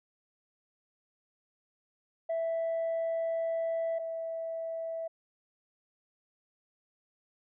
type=tone pair in turn; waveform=sine; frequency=659.3 / 656.4 Hz; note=E5 / E5; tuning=0 / -8 cents; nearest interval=unison; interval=8 cents; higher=first; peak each=-27 / -33 dBFS; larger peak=first; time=2.29-3.99 / 3.99-5.08 s; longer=first; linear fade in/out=10 ms; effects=tanh soft clip ceiling -27 dBFS